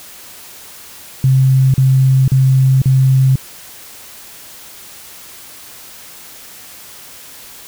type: tone bursts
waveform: sine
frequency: 132.2 Hz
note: C3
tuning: 18 cents sharp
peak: -7 dBFS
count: 4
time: 1.24-3.357 s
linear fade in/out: 2 ms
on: 500 ms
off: 39 ms
effects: white hiss -36 dBFS RMS until 7.67 s